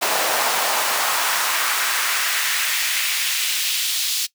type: noise with high-pass filter sweep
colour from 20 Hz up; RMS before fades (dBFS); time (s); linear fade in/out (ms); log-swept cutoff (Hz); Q
pink; -21; 0.01-4.27; 20; 580 to 3900; 1.4
effects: noise-tail reverb RT60 0.1 s tail -19 dB re dry